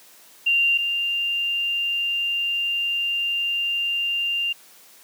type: tone pair in turn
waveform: sine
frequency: 2778 / 2791 Hz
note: F7 / F7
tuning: -10 / -2 cents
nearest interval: unison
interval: 8 cents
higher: second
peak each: -16 / -21 dBFS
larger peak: first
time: 0.46-0.78 / 0.78-4.53 s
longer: second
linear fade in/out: 10 ms
effects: white hiss -50 dBFS RMS until 5.03 s + high-pass 200 Hz 12 dB/octave